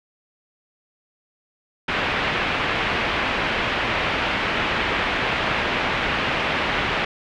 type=low-pass noise; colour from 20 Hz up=white; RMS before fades=-23 dBFS; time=1.88-7.05 s; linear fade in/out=5 ms; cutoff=2800 Hz; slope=24 dB/octave; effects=none